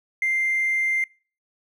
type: tone with hard clipping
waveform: sine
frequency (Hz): 2093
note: C7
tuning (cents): 0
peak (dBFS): -20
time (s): 0.22-1.04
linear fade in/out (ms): 2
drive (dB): 1
effects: noise-tail reverb RT60 0.4 s tail -26 dB re dry